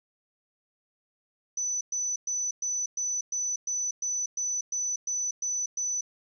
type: tone bursts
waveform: sine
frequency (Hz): 5990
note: F#8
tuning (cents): +20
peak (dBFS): -27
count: 13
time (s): 1.57-6.01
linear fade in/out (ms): 5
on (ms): 240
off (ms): 110
effects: none